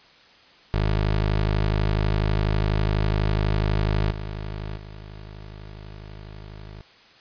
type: tone with level steps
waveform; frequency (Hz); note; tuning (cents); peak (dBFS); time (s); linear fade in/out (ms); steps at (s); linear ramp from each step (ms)
20% pulse; 52.1; G#1; +6; -15 / -25 / -33; 0.74-6.81; 0; 4.11 / 4.77; 2
effects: white hiss -52 dBFS RMS until 7.2 s + resampled to 11025 Hz